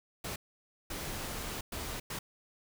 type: noise bursts at uneven times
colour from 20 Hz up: pink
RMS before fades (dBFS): -39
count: 4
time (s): 0.24-0.36 / 0.9-1.61 / 1.72-2 / 2.1-2.19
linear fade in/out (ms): 5
effects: none